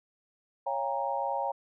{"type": "chord", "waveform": "sine", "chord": "G half-diminished seventh", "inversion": "second", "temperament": "equal with one note detuned", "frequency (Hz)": [554.4, 698.5, 803.7, 932.3], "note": ["Db5", "F5", "G5", "Bb5"], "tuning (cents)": [0, 0, 43, 0], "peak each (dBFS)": [-34, -37, -33, -33], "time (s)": [0.66, 1.52], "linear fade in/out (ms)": 10, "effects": []}